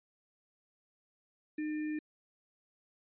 sine tone with sample-and-hold, 305.3 Hz, D#4, 33 cents flat, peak -33 dBFS, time 1.58-1.99 s, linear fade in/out 5 ms, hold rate 2100 Hz, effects resampled to 8000 Hz

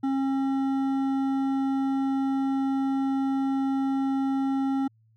sine tone with hard clipping, 270.2 Hz, C#4, 44 cents flat, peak -25 dBFS, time 0.03-4.88 s, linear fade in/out 10 ms, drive 9 dB, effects added 111 Hz sine -59 dBFS peak until 5.16 s

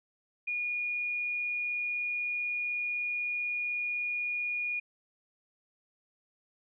sine tone, 2441 Hz, D#7, 34 cents flat, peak -30 dBFS, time 0.47-4.8 s, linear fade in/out 10 ms, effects none

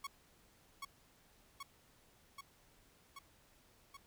sawtooth tone with echo, 1108.7 Hz, C#6, in tune, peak -37 dBFS, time 0.04-0.07 s, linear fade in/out 5 ms, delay 780 ms, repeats 5, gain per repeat -2 dB, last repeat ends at 3.97 s, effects pink hiss -68 dBFS RMS until 4.06 s

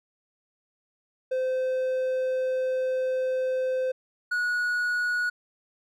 triangle tone pair in turn, 516 / 1459.5 Hz, C5 / F#6, -24 / -24 cents, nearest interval octave + tritone, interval 1800 cents, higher second, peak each -22 dBFS, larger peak neither, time 1.31-3.92 / 4.31-5.3 s, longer first, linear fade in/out 10 ms, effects none

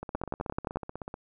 two click trains, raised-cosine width 1 ms, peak -16 / -23 dBFS, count 8 / 19, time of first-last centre 0.15-0.759 / 0.03-1.141 s, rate 11.5 / 16.2 Hz, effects none

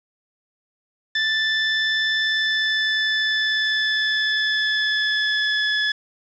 25% pulse tone with pitch glide, 1760 to 1710.9 Hz, A6 to A6, 0 to -49 cents, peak -15 dBFS, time 1.15-5.92 s, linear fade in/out 5 ms, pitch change -49 cents, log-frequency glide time 2.21-5.69 s, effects resampled to 16000 Hz + 7-bit

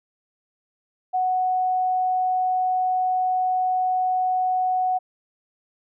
sine tone, 740 Hz, F#5, in tune, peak -19 dBFS, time 1.13-4.99 s, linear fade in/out 20 ms, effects none

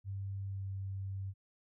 sine tone with pitch glide, 98 to 96.93 Hz, G2 to G2, 0 to -19 cents, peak -37 dBFS, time 0.04-1.34 s, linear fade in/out 50 ms, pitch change -19 cents, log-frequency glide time 0.45-0.66 s, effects none

